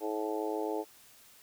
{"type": "harmonic tone with a mistuned harmonic", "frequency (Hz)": 107.3, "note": "A2", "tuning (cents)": -43, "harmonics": [3, 4, 5, 6, 7, 8], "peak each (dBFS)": [-37, -35, -40, -42, -43, -40], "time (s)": [0, 0.85], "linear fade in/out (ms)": 50, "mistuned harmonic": 8, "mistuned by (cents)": 19, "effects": ["white hiss -58 dBFS RMS until 1.42 s"]}